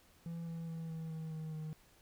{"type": "tone with pitch steps", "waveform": "triangle", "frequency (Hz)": [167.6, 165.58, 163.58, 161.61, 159.66, 157.74, 155.84], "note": ["E3", "E3", "E3", "E3", "D#3", "D#3", "D#3"], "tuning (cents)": [29, 8, -13, -34, 45, 24, 3], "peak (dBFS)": -38, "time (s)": [0.26, 1.73], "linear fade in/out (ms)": 0, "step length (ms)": 210, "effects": ["pink hiss -66 dBFS RMS until 2.01 s"]}